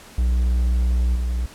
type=tone with level steps; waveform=triangle; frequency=60.9 Hz; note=B1; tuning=24 cents flat; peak=-14 / -18 dBFS; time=0.18-1.46 s; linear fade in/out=5 ms; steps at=1.15 s; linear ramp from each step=10 ms; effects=pink hiss -44 dBFS RMS until 1.54 s + low-pass 12000 Hz 12 dB/octave